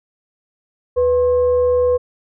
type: tone with frequency modulation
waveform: sine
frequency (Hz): 495.1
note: B4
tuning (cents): +4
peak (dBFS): -12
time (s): 0.96-1.98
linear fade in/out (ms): 20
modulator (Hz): 573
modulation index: 0.28
effects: none